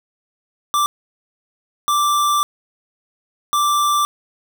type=tone bursts at uneven times; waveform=square; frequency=1174.7 Hz; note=D6; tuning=in tune; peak=-15 dBFS; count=3; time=0.74-0.86 / 1.88-2.43 / 3.53-4.05 s; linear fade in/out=0 ms; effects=none